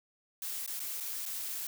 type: noise with dropouts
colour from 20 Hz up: blue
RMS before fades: -38 dBFS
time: 0.42-1.67 s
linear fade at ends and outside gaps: 2 ms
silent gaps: 0.663-0.676 / 0.796-0.801 / 1.002-1.006 / 1.255-1.261 s
effects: none